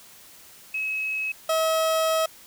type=tone pair in turn; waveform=sine / 30% pulse; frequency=2568 / 642 Hz; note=E7 / E5; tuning=-46 / -46 cents; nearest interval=2 octaves; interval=2400 cents; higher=first; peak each=-25 / -18 dBFS; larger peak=second; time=0.74-1.32 / 1.49-2.26 s; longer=second; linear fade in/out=5 ms; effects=white hiss -49 dBFS RMS until 2.46 s